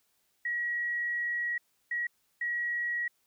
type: tone bursts at uneven times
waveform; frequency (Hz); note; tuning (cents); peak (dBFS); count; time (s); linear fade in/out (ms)
sine; 1912; A#6; +43; -29; 3; 0.45-1.58 / 1.91-2.07 / 2.41-3.08; 5
effects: white hiss -73 dBFS RMS until 3.26 s